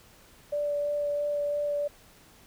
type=tone with vibrato; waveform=sine; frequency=583 Hz; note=D5; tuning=13 cents flat; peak=-26 dBFS; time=0.52-1.88 s; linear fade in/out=10 ms; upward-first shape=sine; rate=3 Hz; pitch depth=9 cents each way; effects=pink hiss -56 dBFS RMS until 2.46 s